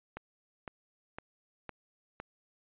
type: click train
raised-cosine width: 0.5 ms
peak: -25 dBFS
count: 5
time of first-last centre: 0.17-2.2 s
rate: 1.97 Hz
effects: resampled to 8000 Hz